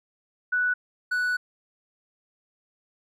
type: tone pair in turn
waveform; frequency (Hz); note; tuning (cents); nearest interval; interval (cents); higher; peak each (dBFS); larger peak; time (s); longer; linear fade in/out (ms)
sine / triangle; 1480 / 1480; F#6 / F#6; 0 / 0; unison; 0; neither; -21 / -21; neither; 0.52-0.74 / 1.11-1.37; second; 10
effects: none